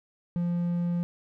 triangle tone, 173.6 Hz, F3, 10 cents flat, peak -23 dBFS, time 0.36-1.03 s, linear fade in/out 0 ms, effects none

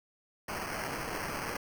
blue noise with sample-and-hold, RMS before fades -37 dBFS, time 0.48-1.57 s, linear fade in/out 5 ms, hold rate 3675 Hz, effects none

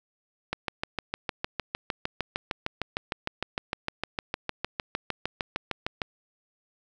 click train, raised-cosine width 0.3 ms, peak -12 dBFS, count 37, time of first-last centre 0.53-6.018 s, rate 6.56 Hz, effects none

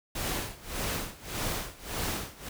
pink noise with tremolo, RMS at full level -31 dBFS, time 0.15-2.49 s, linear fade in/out 5 ms, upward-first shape sine, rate 1.7 Hz, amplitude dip 90%, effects none

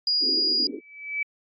sine tone, 4874 Hz, D#8, 37 cents flat, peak -20 dBFS, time 0.07-0.67 s, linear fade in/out 2 ms
pink band-pass noise, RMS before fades -34 dBFS, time 0.2-0.81 s, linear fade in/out 50 ms, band 270 to 400 Hz, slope 48 dB/octave
sine tone with exponential growth, 2300 Hz, D7, 37 cents flat, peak -22 dBFS, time 0.67-1.23 s, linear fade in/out 5 ms, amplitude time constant 120 ms
effects AAC 64 kbps

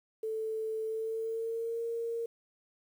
sine tone with pitch glide, 440.2 to 462.9 Hz, A4 to A#4, +1 to -12 cents, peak -32 dBFS, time 0.23-2.26 s, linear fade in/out 5 ms, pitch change +87 cents, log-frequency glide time 0.85-1.82 s, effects 10-bit

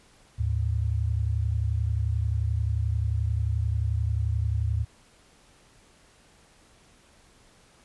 sine tone pair together, 76 / 107.37 Hz, D#2 / A2, -40 / -42 cents, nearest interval tritone, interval 598 cents, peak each -26 dBFS, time 0.38-4.85 s, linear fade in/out 20 ms, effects pink hiss -58 dBFS RMS until 7.84 s + resampled to 24000 Hz

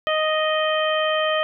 harmonic tone, 622.3 Hz, D#5, in tune, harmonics 1 / 2 / 3 / 4 / 5, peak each -21 / -25 / -27 / -32 / -27 dBFS, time 0.07-1.43 s, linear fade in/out 0 ms, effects none

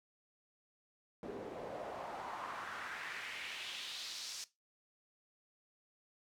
pink noise with band-pass filter sweep, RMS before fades -45 dBFS, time 1.23-4.44 s, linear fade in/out 0 ms, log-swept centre 380 to 5700 Hz, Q 2.2, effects noise-tail reverb RT60 0.2 s tail -17 dB re dry

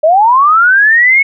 sine linear sweep, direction up, 594 to 2217 Hz, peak -4 dBFS, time 0.03-1.23 s, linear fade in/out 10 ms, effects none

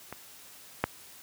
clicks, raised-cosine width 0.5 ms, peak -23 / -9 dBFS, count 2, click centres 0.126 / 0.84 s, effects white hiss -51 dBFS RMS until 1.22 s + high-pass 60 Hz 12 dB/octave

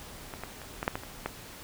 clicks, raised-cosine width 0.5 ms, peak -23 / -21 / -28 / -17 / -10 / -17 / -27 / -15 dBFS, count 8, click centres 0.338 / 0.436 / 0.617 / 0.829 / 0.879 / 0.955 / 1.035 / 1.26 s, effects pink hiss -46 dBFS RMS until 1.63 s

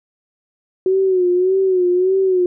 sine tone with vibrato, 370 Hz, F#4, in tune, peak -12 dBFS, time 0.86-2.46 s, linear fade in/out 2 ms, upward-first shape sine, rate 1.7 Hz, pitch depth 69 cents each way, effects none

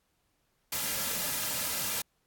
white noise with comb filter, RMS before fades -32 dBFS, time 0.72-2.02 s, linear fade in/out 5 ms, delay 2.7 ms, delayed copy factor -0.5, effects pink hiss -75 dBFS RMS until 2.26 s + AAC 64 kbps

